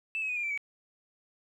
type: tone with pitch steps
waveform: sine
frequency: 2637 / 2559 / 2483 / 2410 / 2338 / 2269 Hz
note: E7 / D#7 / D#7 / D7 / D7 / C#7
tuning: 0 / +48 / -4 / +44 / -8 / +40 cents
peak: -29 dBFS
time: 0.15-0.576 s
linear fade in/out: 0 ms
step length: 71 ms
effects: tanh soft clip ceiling -25 dBFS + 11-bit

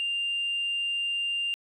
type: tone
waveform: sine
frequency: 2794 Hz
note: F7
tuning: in tune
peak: -25 dBFS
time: 0-1.54 s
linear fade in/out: 0 ms
effects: tanh soft clip ceiling -23 dBFS + 11-bit

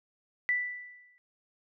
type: tone with exponential decay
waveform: sine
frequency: 1975.5 Hz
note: B6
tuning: in tune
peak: -23 dBFS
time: 0.49-1.18 s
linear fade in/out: 0 ms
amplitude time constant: 150 ms
effects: none

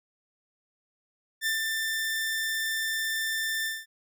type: tone with ADSR envelope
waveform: sawtooth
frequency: 1782 Hz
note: A6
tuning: 22 cents sharp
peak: -21 dBFS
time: 1.41-3.86 s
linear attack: 54 ms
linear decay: 130 ms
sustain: -3 dB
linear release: 210 ms
effects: none

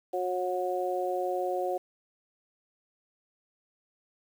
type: harmonic tone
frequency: 181.8 Hz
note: F#3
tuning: 30 cents flat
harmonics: 2 / 3 / 4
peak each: -32 / -32 / -32 dBFS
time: 0.13-1.78 s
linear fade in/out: 10 ms
effects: 9-bit

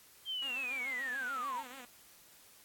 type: linear sweep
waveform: sine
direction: down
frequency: 3200 to 848 Hz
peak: -35 dBFS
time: 0.25-1.64 s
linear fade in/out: 50 ms
type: tone with vibrato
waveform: 5% pulse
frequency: 258 Hz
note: C4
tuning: 24 cents flat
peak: -37 dBFS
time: 0.42-1.85 s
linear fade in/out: 2 ms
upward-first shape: sine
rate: 6.9 Hz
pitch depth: 110 cents each way
effects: white hiss -60 dBFS RMS until 2.64 s + AAC 64 kbps

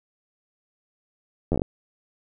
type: slowing click train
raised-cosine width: 2 ms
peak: -10 dBFS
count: 7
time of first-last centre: 1.52-1.619 s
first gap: 11 ms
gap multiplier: 1.16
effects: none

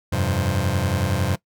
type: chord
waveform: sawtooth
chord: F suspended second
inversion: none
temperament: just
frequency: 87.31 / 98.22 / 130.96 Hz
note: F2 / G2 / C3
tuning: 0 / +4 / +2 cents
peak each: -20 / -19 / -21 dBFS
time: 0.12-1.36 s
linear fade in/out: 10 ms
effects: noise-tail reverb RT60 0.1 s tail -20 dB re dry

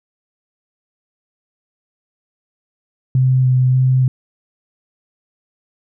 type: tone with vibrato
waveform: sine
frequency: 128.7 Hz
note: C3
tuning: 28 cents flat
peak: -10 dBFS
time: 3.15-4.08 s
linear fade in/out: 2 ms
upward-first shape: square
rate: 1.7 Hz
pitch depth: 11 cents each way
effects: none

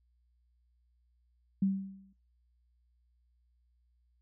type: tone with exponential decay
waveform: sine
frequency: 193.7 Hz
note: G3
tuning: 20 cents flat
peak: -23 dBFS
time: 1.62-2.13 s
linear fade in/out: 5 ms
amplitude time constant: 110 ms
effects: noise-tail reverb RT60 0.4 s tail -23 dB re dry + added 60 Hz sine -68 dBFS peak until 4.21 s

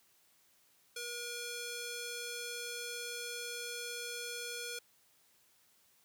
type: tone with band-pass filter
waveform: square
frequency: 478.9 Hz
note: A#4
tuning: 47 cents sharp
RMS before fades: -42 dBFS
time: 0.96-4.79 s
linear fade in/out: 5 ms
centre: 6300 Hz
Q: 0.55
effects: white hiss -69 dBFS RMS until 6.04 s + high-pass 60 Hz 12 dB/octave

